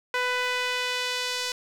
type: tone with band-pass filter sweep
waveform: sawtooth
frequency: 498 Hz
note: B4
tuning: 14 cents sharp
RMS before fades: -28 dBFS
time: 0.14-1.52 s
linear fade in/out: 2 ms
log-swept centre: 1800 to 4700 Hz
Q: 1.1
effects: 8-bit